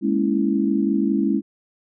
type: chord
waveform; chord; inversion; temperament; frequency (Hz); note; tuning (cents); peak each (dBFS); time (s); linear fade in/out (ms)
sine; A# half-diminished seventh; third; equal; 207.7 / 233.1 / 277.2 / 329.6; G#3 / A#3 / C#4 / E4; 0 / 0 / 0 / 0; -21 / -27 / -22 / -23; 0.01-1.42; 50
effects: none